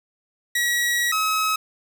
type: tone pair in turn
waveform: sawtooth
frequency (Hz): 1918 / 1280.1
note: A#6 / D#6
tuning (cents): +49 / +49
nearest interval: perfect fifth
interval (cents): 700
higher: first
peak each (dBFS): -16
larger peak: neither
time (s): 0.55-1.12 / 1.12-1.56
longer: first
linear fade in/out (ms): 5
effects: none